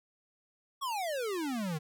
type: exponential sweep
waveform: square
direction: down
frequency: 1145 to 146.83 Hz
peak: -33 dBFS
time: 0.81-1.79 s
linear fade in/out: 20 ms
effects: none